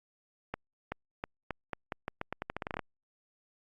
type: accelerating click train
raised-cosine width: 0.5 ms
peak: -19 dBFS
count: 18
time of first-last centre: 0.54-2.792 s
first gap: 380 ms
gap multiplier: 0.84
effects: Opus 48 kbps